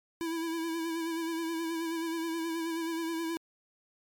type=tone with vibrato; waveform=square; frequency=329.6 Hz; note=E4; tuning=in tune; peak=-32 dBFS; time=0.21-3.37 s; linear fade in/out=0 ms; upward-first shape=sine; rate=9.4 Hz; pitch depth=38 cents each way; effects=MP3 96 kbps